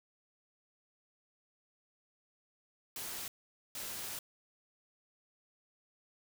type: noise bursts at uneven times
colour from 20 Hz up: white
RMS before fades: -42 dBFS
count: 2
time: 2.96-3.28 / 3.75-4.19 s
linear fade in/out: 2 ms
effects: none